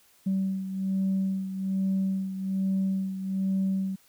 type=beating tone pair; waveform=sine; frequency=191.5 / 192.7 Hz; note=G3 / G3; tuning=-40 / -29 cents; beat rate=1.2 Hz; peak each=-25 / -31 dBFS; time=0.26-3.96 s; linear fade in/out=10 ms; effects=tanh soft clip ceiling -20 dBFS + white hiss -61 dBFS RMS until 4.08 s